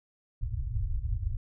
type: low-pass noise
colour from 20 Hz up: pink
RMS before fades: -31 dBFS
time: 0.41-1.37 s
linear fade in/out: 5 ms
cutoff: 120 Hz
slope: 96 dB/octave
effects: none